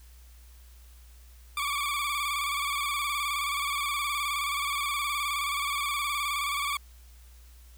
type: tone with vibrato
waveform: 20% pulse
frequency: 1150 Hz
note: D6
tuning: 37 cents flat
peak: -23 dBFS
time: 1.57-6.77 s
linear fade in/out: 2 ms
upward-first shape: square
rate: 19 Hz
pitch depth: 50 cents each way
effects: added 60 Hz sine -49 dBFS peak until 7.77 s + white hiss -60 dBFS RMS until 7.77 s